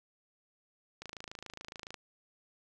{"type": "click train", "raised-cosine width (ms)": 0.2, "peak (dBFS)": -26, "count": 26, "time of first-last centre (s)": [1.02, 1.943], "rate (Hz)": 27.1, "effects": []}